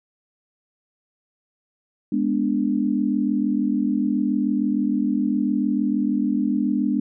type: chord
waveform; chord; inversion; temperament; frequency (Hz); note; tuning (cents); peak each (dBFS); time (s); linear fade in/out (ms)
sine; G# diminished; none; equal; 207.7 / 246.9 / 293.7; G#3 / B3 / D4; 0 / 0 / 0; -23; 2.12-7; 5
effects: none